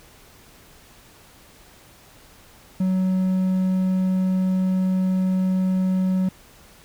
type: tone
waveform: triangle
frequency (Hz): 186.6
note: F#3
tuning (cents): +15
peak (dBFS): -16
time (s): 2.8-6.29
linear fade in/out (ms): 5
effects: pink hiss -50 dBFS RMS until 6.84 s